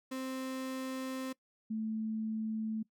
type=tone pair in turn; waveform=35% pulse / sine; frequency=261.6 / 219.4 Hz; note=C4 / A3; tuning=0 / -5 cents; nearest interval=minor third; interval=305 cents; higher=first; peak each=-35 / -33 dBFS; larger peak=second; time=0.11-1.33 / 1.7-2.83 s; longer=first; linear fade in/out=10 ms; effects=noise-tail reverb RT60 0.1 s tail -21 dB re dry